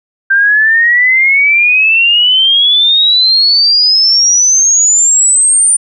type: exponential sweep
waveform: sine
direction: up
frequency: 1568 to 9240 Hz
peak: -5 dBFS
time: 0.3-5.77 s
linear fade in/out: 10 ms
effects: none